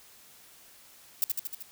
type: noise with echo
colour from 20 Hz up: violet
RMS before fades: -25 dBFS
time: 1.22-1.24 s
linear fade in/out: 0 ms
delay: 77 ms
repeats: 5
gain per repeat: -3 dB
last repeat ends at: 1.625 s
effects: white hiss -55 dBFS RMS until 1.71 s